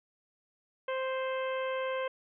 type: harmonic tone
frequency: 523.3 Hz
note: C5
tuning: in tune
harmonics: 1 / 2 / 3 / 4 / 5 / 6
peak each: -32 / -38 / -42 / -44 / -46 / -48 dBFS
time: 0.88-2.08 s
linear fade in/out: 5 ms
effects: none